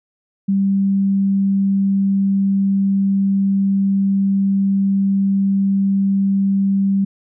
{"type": "tone", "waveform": "sine", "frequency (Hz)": 196, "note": "G3", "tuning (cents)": 0, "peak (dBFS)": -13, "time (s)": [0.48, 7.05], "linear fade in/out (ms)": 10, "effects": []}